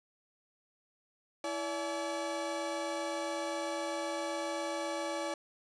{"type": "tone cluster", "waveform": "35% pulse", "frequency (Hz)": [330.8, 574, 855], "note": ["E4", "D5", "A5"], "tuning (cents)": [6, -40, -50], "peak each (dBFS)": [-38, -35, -39], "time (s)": [1.44, 5.34], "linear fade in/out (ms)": 2, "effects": ["resampled to 22050 Hz", "11-bit"]}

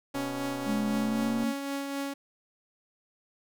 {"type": "tone with tremolo", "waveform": "sawtooth", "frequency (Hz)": 278.3, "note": "C#4", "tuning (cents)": 7, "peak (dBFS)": -26, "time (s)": [0.14, 2.14], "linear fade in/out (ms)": 10, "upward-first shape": "triangle", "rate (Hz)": 3.9, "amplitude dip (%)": 40}
{"type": "click train", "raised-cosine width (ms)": 1, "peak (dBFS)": -26, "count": 162, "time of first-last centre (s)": [0.15, 1.438], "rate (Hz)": 125}
{"type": "tone with pitch glide", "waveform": "sine", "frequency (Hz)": [212.7, 230.6], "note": ["G#3", "A#3"], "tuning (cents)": [42, -19], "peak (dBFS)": -27, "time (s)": [0.65, 1.54], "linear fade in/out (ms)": 50, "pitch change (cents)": 139, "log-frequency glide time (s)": [0.9, 1.4]}
{"effects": []}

